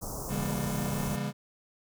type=band-stop noise; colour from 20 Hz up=pink; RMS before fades=-37 dBFS; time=0.01-1.17 s; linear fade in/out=20 ms; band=1200 to 5500 Hz; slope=48 dB/octave
type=chord; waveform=square; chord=C# diminished seventh; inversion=none; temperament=just; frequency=138.59 / 166.31 / 199.57 / 239.5 Hz; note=C#3 / E3 / G3 / Bb3; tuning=0 / +16 / +31 / +47 cents; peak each=-35 / -40 / -35 / -40 dBFS; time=0.28-1.33 s; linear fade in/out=50 ms
effects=none